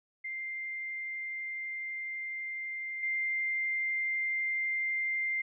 sine tone with level steps, 2096 Hz, C7, 2 cents sharp, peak -35 / -29 dBFS, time 0.24-5.42 s, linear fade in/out 10 ms, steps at 3.03 s, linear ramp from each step 2 ms, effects none

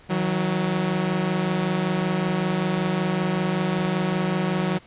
sawtooth tone pair together, 159.73 / 185 Hz, D#3 / F#3, +46 / 0 cents, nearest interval minor third, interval 254 cents, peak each -22 / -19 dBFS, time 0.09-4.79 s, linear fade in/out 20 ms, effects pink hiss -51 dBFS RMS until 4.86 s + resampled to 8000 Hz

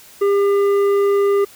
triangle tone with tanh clipping, 401 Hz, G4, 39 cents sharp, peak -14 dBFS, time 0.21-1.45 s, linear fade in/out 10 ms, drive 13 dB, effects white hiss -44 dBFS RMS until 1.55 s

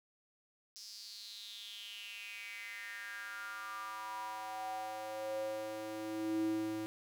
square tone with high-pass filter sweep, 108.2 Hz, A2, 29 cents flat, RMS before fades -42 dBFS, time 0.76-6.86 s, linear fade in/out 0 ms, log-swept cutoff 5300 to 260 Hz, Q 6.3, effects none

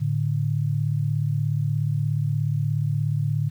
sine tone pair together, 110 / 146.83 Hz, A2 / D3, 0 / 0 cents, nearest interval perfect fourth, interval 500 cents, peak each -24 / -23 dBFS, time 0-3.5 s, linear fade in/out 20 ms, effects 9-bit

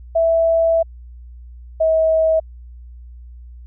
sine tone pair in turn, 659 / 641.3 Hz, E5 / E5, -1 / -48 cents, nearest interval unison, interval 47 cents, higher first, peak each -12 dBFS, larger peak neither, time 0.15-0.83 / 1.8-2.4 s, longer first, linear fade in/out 10 ms, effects added 60 Hz sine -35 dBFS peak until 3.66 s

